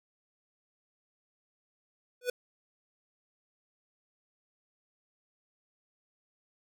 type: tone with exponential growth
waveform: square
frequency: 493.9 Hz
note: B4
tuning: in tune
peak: -25 dBFS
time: 2.21-2.3 s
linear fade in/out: 5 ms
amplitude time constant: 19 ms
effects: none